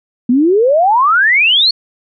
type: exponential sweep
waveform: sine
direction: up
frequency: 233.7 to 4454 Hz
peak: -7 dBFS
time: 0.29-1.71 s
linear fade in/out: 5 ms
effects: none